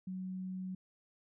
sine tone, 186.2 Hz, F#3, 11 cents sharp, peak -38 dBFS, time 0.07-0.75 s, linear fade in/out 5 ms, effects none

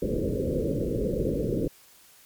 white low-pass noise, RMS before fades -27 dBFS, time 0.02-1.68 s, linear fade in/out 5 ms, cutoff 550 Hz, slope 96 dB/octave, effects white hiss -55 dBFS RMS until 2.25 s + MP3 96 kbps

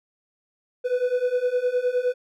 triangle beating tone pair, 491.2 / 500.9 Hz, B4 / B4, -9 / +24 cents, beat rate 9.7 Hz, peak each -23 / -21 dBFS, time 0.84-2.14 s, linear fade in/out 20 ms, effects none

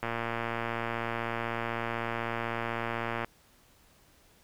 click train, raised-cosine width 0.5 ms, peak -17 dBFS, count 374, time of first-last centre 0.03-3.246 s, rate 116 Hz, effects pink hiss -62 dBFS RMS until 4.43 s

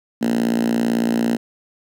5% pulse tone with high-pass filter, 58 Hz, A#1, 8 cents flat, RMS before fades -19 dBFS, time 0.21-1.37 s, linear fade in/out 10 ms, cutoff 230 Hz, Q 6.2, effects none

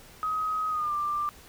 sine tone with pitch glide, 1263 to 1185.2 Hz, D#6 to D6, +26 to +15 cents, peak -26 dBFS, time 0.23-1.29 s, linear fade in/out 0 ms, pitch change -111 cents, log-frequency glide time 0.69-0.93 s, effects pink hiss -51 dBFS RMS until 1.48 s

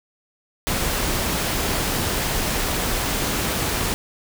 pink noise, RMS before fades -23 dBFS, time 0.67-3.94 s, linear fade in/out 0 ms, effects none

